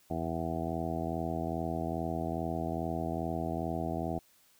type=harmonic tone; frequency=82.41 Hz; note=E2; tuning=in tune; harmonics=1 / 2 / 3 / 4 / 5 / 6 / 7 / 8 / 9 / 10; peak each=-40 / -38 / -39 / -39 / -44 / -46 / -49 / -39 / -40 / -50 dBFS; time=0.1-4.19 s; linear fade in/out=5 ms; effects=white hiss -65 dBFS RMS until 4.59 s